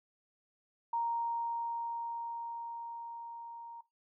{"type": "tone with level ramp", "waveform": "sine", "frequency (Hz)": 932.3, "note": "A#5", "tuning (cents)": 0, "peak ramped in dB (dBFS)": [-30, -45], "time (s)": [0.93, 3.81], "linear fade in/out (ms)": 5, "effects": ["noise-tail reverb RT60 0.2 s tail -18 dB re dry"]}